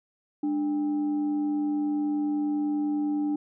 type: tone with frequency modulation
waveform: sine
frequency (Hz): 296.4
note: D4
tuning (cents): +16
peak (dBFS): -24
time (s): 0.43-3.36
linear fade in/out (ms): 5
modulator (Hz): 503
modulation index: 0.28
effects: none